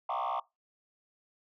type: tone with frequency modulation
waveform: sine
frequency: 927 Hz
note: A#5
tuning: 10 cents flat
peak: -28 dBFS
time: 0.09-0.4 s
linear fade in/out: 5 ms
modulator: 62.8 Hz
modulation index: 4.1
effects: noise-tail reverb RT60 0.2 s tail -22 dB re dry + tanh soft clip ceiling -29 dBFS